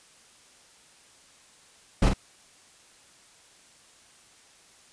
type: noise with echo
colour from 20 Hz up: brown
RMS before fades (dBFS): -19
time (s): 2.02-2.09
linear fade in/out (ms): 5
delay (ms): 46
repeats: 1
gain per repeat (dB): -5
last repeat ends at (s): 2.136
effects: white hiss -56 dBFS RMS until 4.92 s + resampled to 22050 Hz